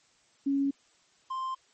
sine / triangle tone pair in turn, 277.3 / 1046.9 Hz, C#4 / C6, +1 / +1 cents, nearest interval octave + major seventh, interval 2300 cents, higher second, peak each -24 / -29 dBFS, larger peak first, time 0.46-0.71 / 1.3-1.55 s, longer neither, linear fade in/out 10 ms, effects white hiss -65 dBFS RMS until 1.73 s + MP3 32 kbps

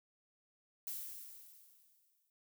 violet noise with exponential decay, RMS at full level -41 dBFS, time 0.87-2.3 s, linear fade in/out 1 ms, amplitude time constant 310 ms, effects none

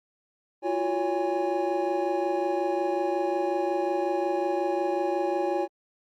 triangle tone cluster, 340 / 365.5 / 562 / 819 Hz, F4 / F#4 / C#5 / G#5, -46 / -21 / +24 / -24 cents, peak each -28 dBFS, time 0.62-5.68 s, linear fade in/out 50 ms, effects Opus 48 kbps

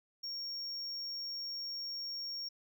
triangle tone, 5540 Hz, F8, 15 cents flat, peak -37 dBFS, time 0.23-2.49 s, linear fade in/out 10 ms, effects none

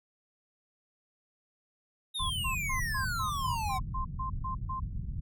square exponential sweep, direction down, 3780 to 739 Hz, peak -33 dBFS, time 2.14-3.79 s, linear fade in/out 20 ms
pink low-pass noise, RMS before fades -36 dBFS, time 2.19-5.21 s, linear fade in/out 20 ms, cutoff 160 Hz, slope 24 dB/octave
sine tone bursts, 1046.5 Hz, C6, in tune, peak -33 dBFS, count 11, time 2.19-4.8 s, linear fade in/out 10 ms, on 110 ms, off 140 ms
effects none

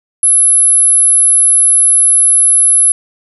sine tone, 10990 Hz, F9, 29 cents flat, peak -5 dBFS, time 0.23-2.92 s, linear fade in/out 2 ms, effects none

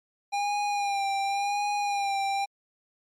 square tone with vibrato, 805 Hz, G5, 46 cents sharp, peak -26 dBFS, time 0.32-2.46 s, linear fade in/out 20 ms, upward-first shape sine, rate 0.91 Hz, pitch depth 38 cents each way, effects low-pass 7000 Hz 12 dB/octave + MP3 96 kbps

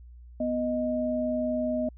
sine tone pair together, 246.9 / 622.1 Hz, B3 / D#5, 0 / 0 cents, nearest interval octave + major third, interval 1600 cents, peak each -28 dBFS, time 0.4-1.89 s, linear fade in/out 5 ms, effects added 60 Hz sine -45 dBFS peak until 1.97 s

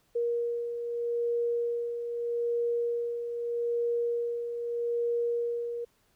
sine beating tone pair, 472 / 472.8 Hz, A#4 / A#4, +22 / +24 cents, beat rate 0.8 Hz, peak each -37 / -28 dBFS, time 0.15-5.85 s, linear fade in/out 10 ms, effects pink hiss -69 dBFS RMS until 6.15 s

